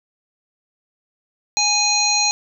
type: harmonic tone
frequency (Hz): 828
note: G#5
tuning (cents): -5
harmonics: 1 / 3 / 5 / 7 / 8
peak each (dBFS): -23 / -23 / -19 / -27 / -20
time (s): 1.57-2.31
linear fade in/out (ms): 0
effects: none